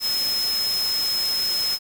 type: tone in noise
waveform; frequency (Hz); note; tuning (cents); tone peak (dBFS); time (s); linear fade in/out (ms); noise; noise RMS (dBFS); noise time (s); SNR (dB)
sine; 5160; E8; -38; -21; 0-1.79; 50; white; -31; 0-1.79; +7
effects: none